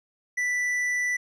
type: tone with tanh clipping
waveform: sine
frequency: 1975.5 Hz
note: B6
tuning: in tune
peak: -25 dBFS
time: 0.37-1.17 s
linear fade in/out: 10 ms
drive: 8 dB
effects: none